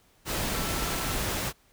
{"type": "tone in noise", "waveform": "sine", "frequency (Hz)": 1333, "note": "E6", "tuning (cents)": 19, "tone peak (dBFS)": -40, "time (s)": [0.5, 1.17], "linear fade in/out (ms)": 50, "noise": "pink", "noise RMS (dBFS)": -30, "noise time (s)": [0.25, 1.53], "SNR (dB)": -13, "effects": ["pink hiss -63 dBFS RMS until 1.72 s"]}